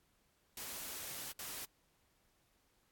white noise bursts at uneven times, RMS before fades -45 dBFS, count 2, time 0.57-1.32 / 1.39-1.65 s, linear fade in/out 2 ms, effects pink hiss -75 dBFS RMS until 2.91 s + AAC 64 kbps

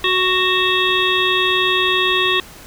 harmonic tone with a mistuned harmonic, 370 Hz, F#4, in tune, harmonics 1 / 3 / 5 / 7 / 9 / 10, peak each -21 / -21 / -21 / -21 / -21 / -21 dBFS, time 0.04-2.4 s, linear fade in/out 2 ms, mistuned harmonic 7, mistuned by +38 cents, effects pink hiss -39 dBFS RMS until 2.66 s

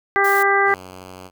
harmonic tone, 396.8 Hz, G4, 21 cents sharp, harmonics 1 / 2 / 3 / 4 / 5, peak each -20 / -20 / -20 / -20 / -20 dBFS, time 0.16-0.74 s, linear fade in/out 0 ms
blue noise, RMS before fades -31 dBFS, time 0.24-0.43 s, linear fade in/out 5 ms
5% pulse tone, 92.5 Hz, F#2, in tune, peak -25 dBFS, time 0.65-1.31 s, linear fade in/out 50 ms
effects none

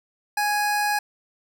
25% pulse tone, 830.6 Hz, G#5, in tune, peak -17 dBFS, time 0.37-0.99 s, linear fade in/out 5 ms, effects none

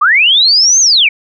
sine linear two-way sweep, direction up then down, 1108.7 to 6500 to 2166 Hz, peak -5 dBFS, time 0.01-1.09 s, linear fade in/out 10 ms, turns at 0.8 s, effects none

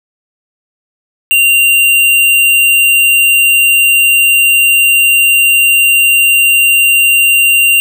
square tone, 2774 Hz, F7, 12 cents flat, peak -6 dBFS, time 1.31-7.8 s, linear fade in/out 0 ms, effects none

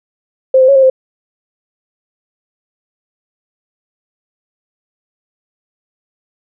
sine tone with pitch steps, 524 / 518 / 553 / 533 / 522 Hz, C5 / C5 / C#5 / C5 / C5, +2 / -17 / -4 / +32 / -4 cents, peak -4 dBFS, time 0.54-0.9 s, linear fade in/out 5 ms, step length 72 ms, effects none

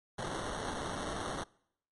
blue noise with sample-and-hold, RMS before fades -38 dBFS, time 0.18-1.44 s, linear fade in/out 10 ms, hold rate 2450 Hz, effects noise-tail reverb RT60 0.7 s tail -24 dB re dry + MP3 48 kbps

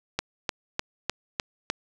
click train, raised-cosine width 0.2 ms, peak -8 dBFS, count 6, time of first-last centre 0.19-1.701 s, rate 3.31 Hz, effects none

